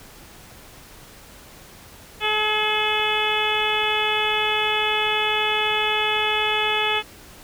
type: harmonic tone with a mistuned harmonic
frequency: 428 Hz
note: A4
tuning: 48 cents flat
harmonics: 1 / 2 / 3 / 4 / 5 / 6 / 7 / 8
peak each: -28 / -26 / -29 / -30 / -29 / -25 / -28 / -27 dBFS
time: 2.2-7.03 s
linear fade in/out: 50 ms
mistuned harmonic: 4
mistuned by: -21 cents
effects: pink hiss -45 dBFS RMS until 7.43 s